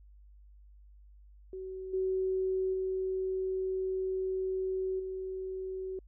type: tone with level steps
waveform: sine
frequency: 376.8 Hz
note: F#4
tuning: 32 cents sharp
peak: -38 / -28 / -30 / -35 dBFS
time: 1.53-5.99 s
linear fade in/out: 2 ms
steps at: 1.93 / 2.73 / 4.99 s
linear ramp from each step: 10 ms
effects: added 50 Hz sine -53 dBFS peak until 6.07 s